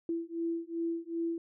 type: beating tone pair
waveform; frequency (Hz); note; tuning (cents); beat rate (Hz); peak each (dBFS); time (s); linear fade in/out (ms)
sine; 332.7 / 335.3; E4 / E4; +16 / +30; 2.6; -35 / -35; 0.09-1.38; 2
effects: none